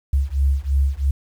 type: beating tone pair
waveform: sine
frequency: 67.4 / 70.4 Hz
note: C#2 / C#2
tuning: -48 / +27 cents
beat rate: 3 Hz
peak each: -19 dBFS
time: 0.13-1.11 s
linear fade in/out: 5 ms
effects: 8-bit